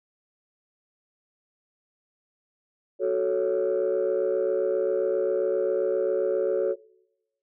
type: chord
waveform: sine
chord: F# minor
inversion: none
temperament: equal with one note detuned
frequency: 370 / 437.5 / 554.4 Hz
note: F#4 / A4 / C#5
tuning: 0 / -10 / 0 cents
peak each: -25 dBFS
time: 2.99-6.76 s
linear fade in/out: 50 ms
effects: noise-tail reverb RT60 1.0 s tail -25 dB re dry + tanh soft clip ceiling -17 dBFS